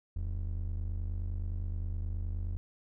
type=ring-modulated tone; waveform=triangle; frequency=61.6 Hz; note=B1; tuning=4 cents flat; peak=-27 dBFS; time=0.16-2.57 s; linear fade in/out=0 ms; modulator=24.8 Hz; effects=none